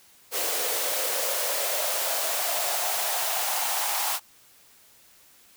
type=noise with high-pass filter sweep; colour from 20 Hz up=white; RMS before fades=-27 dBFS; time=0.31-4.2 s; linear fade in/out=50 ms; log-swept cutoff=470 to 830 Hz; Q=4.5; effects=white hiss -56 dBFS RMS until 5.56 s